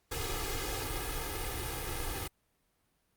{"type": "noise with comb filter", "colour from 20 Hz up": "pink", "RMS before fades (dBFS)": -36, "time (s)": [0.11, 2.28], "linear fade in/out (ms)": 10, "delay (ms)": 2.4, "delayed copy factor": 0.95, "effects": ["pink hiss -75 dBFS RMS until 3.16 s", "Opus 48 kbps"]}